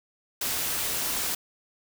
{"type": "noise with amplitude modulation", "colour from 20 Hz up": "white", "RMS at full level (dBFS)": -27, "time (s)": [0.41, 1.35], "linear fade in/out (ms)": 5, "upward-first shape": "sine", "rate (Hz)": 229, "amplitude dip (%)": 40, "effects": []}